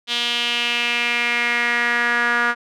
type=tone with band-pass filter sweep; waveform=sawtooth; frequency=238.8 Hz; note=A#3; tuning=42 cents sharp; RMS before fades=-20 dBFS; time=0.07-2.55 s; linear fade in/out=50 ms; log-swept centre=3400 to 1500 Hz; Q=4; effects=none